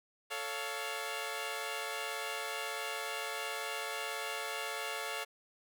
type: chord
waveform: 10% pulse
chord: A augmented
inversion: none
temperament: equal with one note detuned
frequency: 440 / 559.5 / 698.5 Hz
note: A4 / C#5 / E#5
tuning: 0 / +16 / 0 cents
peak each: -33 dBFS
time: 0.3-5.25 s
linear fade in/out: 20 ms
effects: none